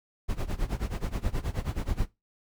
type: noise with tremolo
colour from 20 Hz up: brown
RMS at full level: -27 dBFS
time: 0.28-2.07 s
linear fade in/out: 20 ms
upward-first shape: sine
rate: 9.4 Hz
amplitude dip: 90%
effects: noise-tail reverb RT60 0.2 s tail -18 dB re dry